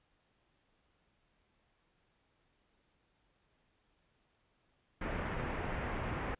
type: low-pass noise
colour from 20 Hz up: pink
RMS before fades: -38 dBFS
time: 5.01-6.35 s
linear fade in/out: 5 ms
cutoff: 2300 Hz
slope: 24 dB/octave
effects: pink hiss -75 dBFS RMS until 6.39 s + resampled to 8000 Hz